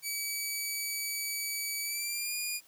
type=tone with pitch glide; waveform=10% pulse; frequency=2284 to 2434 Hz; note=D7 to D#7; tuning=-49 to -39 cents; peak=-24 dBFS; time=0.02-2.61 s; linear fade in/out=50 ms; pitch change=+110 cents; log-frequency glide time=1.82-2.35 s; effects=white hiss -61 dBFS RMS until 2.67 s + high-pass 80 Hz 12 dB/octave